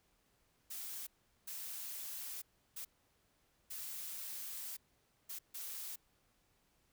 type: noise bursts at uneven times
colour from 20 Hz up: blue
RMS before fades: -45 dBFS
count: 6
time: 0.7-1.07 / 1.47-2.42 / 2.76-2.85 / 3.7-4.77 / 5.29-5.39 / 5.54-5.96 s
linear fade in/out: 10 ms
effects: pink hiss -75 dBFS RMS until 6.92 s